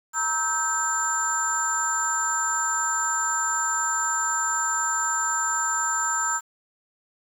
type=tone cluster; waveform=sine; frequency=926 / 1300 / 1567 / 7230 Hz; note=A#5 / E6 / G6 / A8; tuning=-12 / -24 / -1 / +46 cents; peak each=-30 / -27 / -29 / -25 dBFS; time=0.13-6.41 s; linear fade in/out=50 ms; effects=tanh soft clip ceiling -13 dBFS + 8-bit